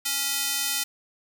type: tone with high-pass filter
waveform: square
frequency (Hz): 278.5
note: C#4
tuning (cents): +8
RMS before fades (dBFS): -27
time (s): 0.05-0.84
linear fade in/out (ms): 10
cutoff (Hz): 3400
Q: 0.51
effects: none